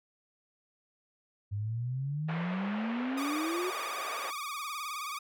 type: exponential sweep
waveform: sine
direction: up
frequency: 99.2 to 374.7 Hz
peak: -31 dBFS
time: 1.51-3.71 s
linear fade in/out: 20 ms
type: band-pass noise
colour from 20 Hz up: pink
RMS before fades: -41 dBFS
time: 2.28-4.31 s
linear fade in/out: 10 ms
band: 460 to 2600 Hz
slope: 24 dB/octave
type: tone with vibrato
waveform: sawtooth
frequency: 1179 Hz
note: D6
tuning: 6 cents sharp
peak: -32 dBFS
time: 3.17-5.19 s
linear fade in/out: 10 ms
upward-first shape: sine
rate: 19 Hz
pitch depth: 100 cents each way
effects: none